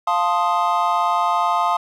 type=chord; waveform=triangle; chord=F dominant seventh; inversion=none; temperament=equal; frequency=698.5 / 880 / 1046.5 / 1244.5 Hz; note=F5 / A5 / C6 / Eb6; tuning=0 / 0 / 0 / 0 cents; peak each=-20 dBFS; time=0.07-1.77 s; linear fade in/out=5 ms; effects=none